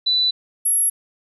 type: tone pair in turn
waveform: sine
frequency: 3980 / 11225 Hz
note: B7 / F9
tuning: +13 / +8 cents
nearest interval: octave + tritone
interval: 1795 cents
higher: second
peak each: -15 dBFS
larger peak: neither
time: 0.06-0.31 / 0.65-0.9 s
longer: neither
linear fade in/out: 10 ms
effects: none